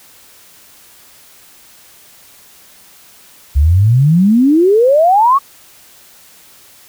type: exponential sweep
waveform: sine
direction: up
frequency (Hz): 66.6 to 1150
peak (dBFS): -6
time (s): 3.55-5.39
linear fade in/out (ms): 20
effects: white hiss -43 dBFS RMS until 6.88 s